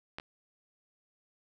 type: clicks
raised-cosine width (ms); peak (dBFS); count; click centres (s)
0.3; -22 / -29; 2; 0.185 / 0.199
effects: none